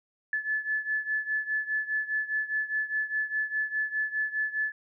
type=beating tone pair; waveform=sine; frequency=1728 / 1732.9 Hz; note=A6 / A6; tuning=-32 / -27 cents; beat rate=4.9 Hz; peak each=-29 / -32 dBFS; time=0.33-4.72 s; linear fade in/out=2 ms; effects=none